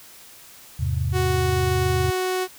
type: chord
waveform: sine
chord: E augmented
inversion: none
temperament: equal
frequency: 82.41 / 103.83 / 130.81 Hz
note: E2 / G#2 / B#2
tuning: 0 / 0 / 0 cents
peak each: -24 / -27 / -25 dBFS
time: 0.79-2.11 s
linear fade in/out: 10 ms
type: tone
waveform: sawtooth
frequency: 370 Hz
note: F#4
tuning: in tune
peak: -18 dBFS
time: 1.12-2.48 s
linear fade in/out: 50 ms
effects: white hiss -46 dBFS RMS until 2.58 s